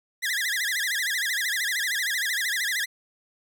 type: tone with vibrato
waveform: sawtooth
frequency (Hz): 1818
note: A#6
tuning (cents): -44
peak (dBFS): -21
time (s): 0.22-2.86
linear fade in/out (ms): 20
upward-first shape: sine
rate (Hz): 13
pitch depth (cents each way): 210
effects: none